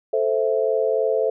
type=chord; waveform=sine; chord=A minor; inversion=none; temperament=equal; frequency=440 / 523.3 / 659.3 Hz; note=A4 / C5 / E5; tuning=0 / 0 / 0 cents; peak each=-21 / -22 / -24 dBFS; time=0.13-1.3 s; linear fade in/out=5 ms; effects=none